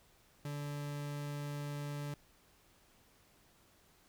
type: tone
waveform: 40% pulse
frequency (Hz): 145.2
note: D3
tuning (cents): -19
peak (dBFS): -38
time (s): 0.45-2.14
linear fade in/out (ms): 2
effects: pink hiss -67 dBFS RMS until 4.08 s